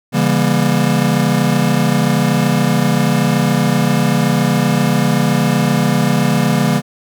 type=chord; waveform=square; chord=C# diminished seventh; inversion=none; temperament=just; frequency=138.59 / 166.31 / 199.57 / 239.5 Hz; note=C#3 / E3 / G3 / Bb3; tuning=0 / +16 / +31 / +47 cents; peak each=-18 dBFS; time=0.12-6.82 s; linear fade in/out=50 ms; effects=none